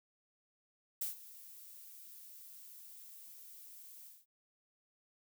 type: noise with ADSR envelope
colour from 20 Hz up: violet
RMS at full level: -36 dBFS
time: 1.01-4.26 s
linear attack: 8 ms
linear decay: 130 ms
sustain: -18 dB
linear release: 200 ms
effects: none